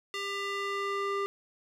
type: tone with band-pass filter sweep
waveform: square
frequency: 398.3 Hz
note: G4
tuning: 28 cents sharp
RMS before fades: -33 dBFS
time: 0.14-1.26 s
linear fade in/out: 0 ms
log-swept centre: 2900 to 1000 Hz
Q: 0.98
effects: none